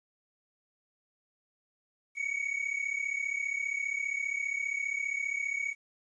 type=tone pair together; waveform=triangle; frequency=2223 / 2258 Hz; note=C#7 / C#7; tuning=+4 / +31 cents; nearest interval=unison; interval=27 cents; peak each=-32 / -32 dBFS; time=2.15-5.75 s; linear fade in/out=50 ms; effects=resampled to 22050 Hz + 11-bit